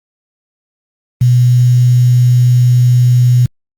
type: tone with quantisation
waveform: sine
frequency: 123.47 Hz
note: B2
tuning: in tune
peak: -5 dBFS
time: 1.21-3.46 s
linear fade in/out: 5 ms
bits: 5
effects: Opus 32 kbps